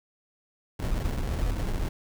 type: noise with sample-and-hold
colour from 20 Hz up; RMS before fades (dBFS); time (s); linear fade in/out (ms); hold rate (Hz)
brown; -28; 0.79-1.89; 10; 1225
effects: none